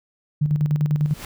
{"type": "tone with tremolo", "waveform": "sine", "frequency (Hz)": 149.4, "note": "D3", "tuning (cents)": 30, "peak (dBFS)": -15, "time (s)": [0.41, 1.14], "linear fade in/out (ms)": 10, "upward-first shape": "square", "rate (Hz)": 10, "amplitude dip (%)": 55}
{"type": "noise with exponential growth", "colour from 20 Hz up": "pink", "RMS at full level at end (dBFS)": -32, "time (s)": [0.93, 1.25], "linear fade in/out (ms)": 2, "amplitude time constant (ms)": 69}
{"effects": []}